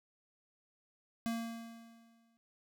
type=tone with exponential decay; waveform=square; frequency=229.7 Hz; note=A#3; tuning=25 cents flat; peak=-33 dBFS; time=1.26-2.37 s; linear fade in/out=0 ms; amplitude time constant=240 ms; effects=none